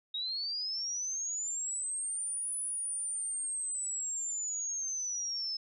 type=linear two-way sweep; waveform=sine; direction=up then down; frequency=3742 to 9956 to 5180 Hz; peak=-33 dBFS; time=0.14-5.57 s; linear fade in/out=5 ms; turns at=2.56 s; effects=none